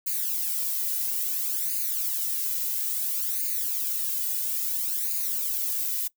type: noise with flanger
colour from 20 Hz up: violet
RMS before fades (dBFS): -28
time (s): 0.06-6.08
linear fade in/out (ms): 10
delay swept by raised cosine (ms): 0.44 to 2.04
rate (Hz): 0.59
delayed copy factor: +0.9
effects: noise-tail reverb RT60 0.1 s tail -21 dB re dry